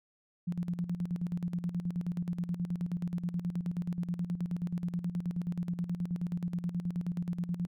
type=tone with tremolo; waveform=sine; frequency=174.61 Hz; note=F3; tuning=in tune; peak=-29 dBFS; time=0.47-7.67 s; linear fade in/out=10 ms; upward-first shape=square; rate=9.4 Hz; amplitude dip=70%; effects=none